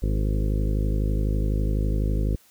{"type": "harmonic tone with a mistuned harmonic", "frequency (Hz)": 52, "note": "G#1", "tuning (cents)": 3, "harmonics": [1, 2, 3, 4, 5, 6, 7, 8, 9, 10], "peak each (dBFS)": [-22, -28, -32, -34, -36, -38, -39, -40, -41, -42], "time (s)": [0.02, 2.36], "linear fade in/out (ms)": 10, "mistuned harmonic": 7, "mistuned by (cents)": -19, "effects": ["white hiss -57 dBFS RMS until 2.5 s"]}